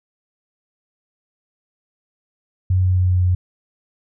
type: tone with pitch steps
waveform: sine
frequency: 92.5 / 91.91 / 91.33 / 90.75 / 90.18 Hz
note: F#2 / F#2 / F#2 / F#2 / F#2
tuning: 0 / -11 / -22 / -33 / -44 cents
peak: -13 dBFS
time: 2.7-3.35 s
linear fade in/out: 5 ms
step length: 130 ms
effects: none